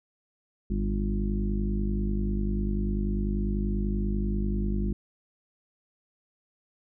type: harmonic tone with a mistuned harmonic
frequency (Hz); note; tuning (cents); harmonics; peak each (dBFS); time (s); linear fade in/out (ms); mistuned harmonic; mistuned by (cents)
50.2; G1; +42; 1 / 2 / 3 / 4 / 5 / 6 / 7; -27 / -37 / -39 / -30 / -41 / -41 / -38; 0.7-4.93; 5; 2; +59
effects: none